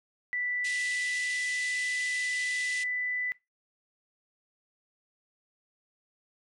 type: tone with pitch glide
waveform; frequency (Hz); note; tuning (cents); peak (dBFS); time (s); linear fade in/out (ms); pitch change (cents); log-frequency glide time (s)
sine; 1973 to 1990.2; B6 to B6; -2 to +13; -29; 0.33-3.32; 0; +15; 0.44-1.76
type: band-pass noise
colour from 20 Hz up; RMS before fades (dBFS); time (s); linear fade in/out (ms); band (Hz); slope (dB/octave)
pink; -40; 0.64-2.84; 10; 2400 to 10000; 96
effects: noise-tail reverb RT60 0.2 s tail -20 dB re dry